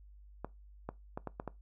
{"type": "clicks", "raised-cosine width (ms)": 1, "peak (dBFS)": -24, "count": 6, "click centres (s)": [0.446, 0.89, 1.175, 1.273, 1.399, 1.477], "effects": ["noise-tail reverb RT60 0.2 s tail -20 dB re dry", "added 50 Hz sine -53 dBFS peak until 1.61 s"]}